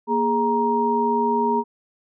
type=tone cluster; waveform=sine; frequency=234.8 / 415.3 / 939 Hz; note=A#3 / G#4 / A#5; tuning=+13 / 0 / +12 cents; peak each=-24 / -23 / -20 dBFS; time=0.07-1.64 s; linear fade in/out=50 ms; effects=none